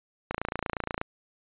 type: click train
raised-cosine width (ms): 0.5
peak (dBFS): -14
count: 21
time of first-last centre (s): 0.31-1.014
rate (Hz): 28.4
effects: resampled to 8000 Hz